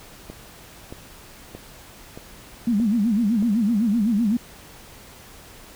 click train, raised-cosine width 2 ms, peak -22 dBFS, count 6, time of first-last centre 0.3-3.425 s, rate 1.6 Hz
sine tone with vibrato, 218.8 Hz, A3, 9 cents flat, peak -17 dBFS, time 2.67-4.37 s, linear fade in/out 5 ms, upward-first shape sine, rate 7.9 Hz, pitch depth 180 cents each way
effects pink hiss -45 dBFS RMS until 5.75 s

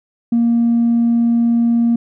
triangle tone with tanh clipping, 234.1 Hz, A#3, 8 cents sharp, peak -11 dBFS, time 0.32-1.96 s, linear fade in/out 5 ms, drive 5 dB, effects none

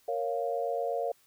sine chord, Bb minor, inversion none, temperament equal, 466.2 / 554.4 / 698.5 Hz, Bb4 / Db5 / F5, 0 / 0 / 0 cents, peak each -33 / -33 / -33 dBFS, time 0.08-1.12 s, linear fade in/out 5 ms, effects white hiss -65 dBFS RMS until 1.26 s

